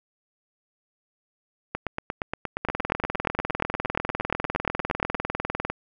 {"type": "two click trains", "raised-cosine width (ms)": 0.5, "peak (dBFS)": [-11, -12], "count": [62, 30], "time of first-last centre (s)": [[2.65, 5.7], [1.75, 5.146]], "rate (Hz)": [20, 8.54], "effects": []}